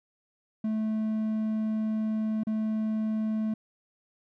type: tone with dropouts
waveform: triangle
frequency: 217.7 Hz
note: A3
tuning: 18 cents flat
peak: -24 dBFS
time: 0.64-3.54 s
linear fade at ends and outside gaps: 5 ms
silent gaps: 2.435-2.469 s
effects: none